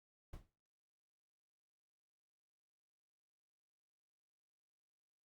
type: noise with exponential decay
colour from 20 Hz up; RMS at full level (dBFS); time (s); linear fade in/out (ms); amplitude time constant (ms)
brown; -45; 0.33-0.5; 5; 36
effects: noise-tail reverb RT60 0.4 s tail -19 dB re dry + Opus 48 kbps